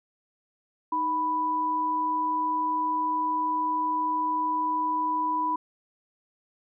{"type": "tone pair together", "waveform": "sine", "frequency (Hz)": [311.7, 988.7], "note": ["D#4", "B5"], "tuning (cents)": [3, 2], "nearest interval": "octave + minor sixth", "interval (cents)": 1999, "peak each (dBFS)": [-34, -24], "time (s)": [0.92, 5.56], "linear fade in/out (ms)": 5, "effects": []}